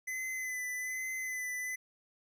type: tone with vibrato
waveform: square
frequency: 2021 Hz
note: B6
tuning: 39 cents sharp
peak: -36 dBFS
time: 0.07-1.76 s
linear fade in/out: 10 ms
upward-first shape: sine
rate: 1.2 Hz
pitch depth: 24 cents each way
effects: none